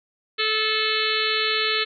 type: harmonic tone with a mistuned harmonic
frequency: 435.4 Hz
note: A4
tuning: 18 cents flat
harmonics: 1 / 3 / 4 / 5 / 6 / 7 / 8 / 9 / 10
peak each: -29 / -29 / -29 / -29 / -29 / -29 / -29 / -29 / -29 dBFS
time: 0.38-1.85 s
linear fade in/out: 20 ms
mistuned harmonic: 10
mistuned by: -29 cents
effects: none